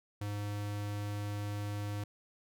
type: tone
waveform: square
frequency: 103 Hz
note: G#2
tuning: 14 cents flat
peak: -36 dBFS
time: 0.21-2.04 s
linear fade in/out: 5 ms
effects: none